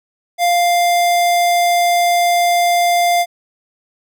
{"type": "tone", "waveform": "square", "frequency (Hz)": 698.5, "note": "F5", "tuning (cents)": 0, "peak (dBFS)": -12, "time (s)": [0.38, 3.26], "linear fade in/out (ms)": 50, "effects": []}